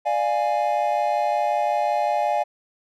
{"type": "chord", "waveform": "triangle", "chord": "D diminished", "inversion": "none", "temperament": "equal with one note detuned", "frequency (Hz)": [593.1, 698.5, 830.6], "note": ["D5", "F5", "Ab5"], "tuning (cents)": [17, 0, 0], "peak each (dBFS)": [-23, -22, -21], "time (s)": [0.05, 2.44], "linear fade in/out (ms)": 20, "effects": []}